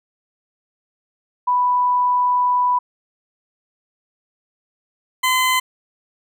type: tone pair in turn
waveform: sine / 20% pulse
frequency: 989 / 1024 Hz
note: B5 / C6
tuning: +2 / -38 cents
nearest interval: minor second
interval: 60 cents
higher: second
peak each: -14 / -10 dBFS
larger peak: second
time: 1.47-2.79 / 5.23-5.6 s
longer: first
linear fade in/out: 10 ms
effects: none